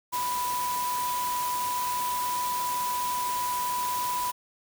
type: tone in noise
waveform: sine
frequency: 987.8 Hz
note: B5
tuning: in tune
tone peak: -27 dBFS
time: 0.12-4.32 s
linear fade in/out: 20 ms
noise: white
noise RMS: -35 dBFS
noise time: 0.12-4.32 s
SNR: +5 dB
effects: none